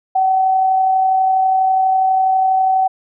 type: tone with amplitude modulation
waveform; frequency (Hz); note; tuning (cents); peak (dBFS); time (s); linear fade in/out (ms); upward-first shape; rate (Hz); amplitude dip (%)
sine; 759; F#5; +44; -10; 0.15-2.88; 10; sine; 32.2; 25
effects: none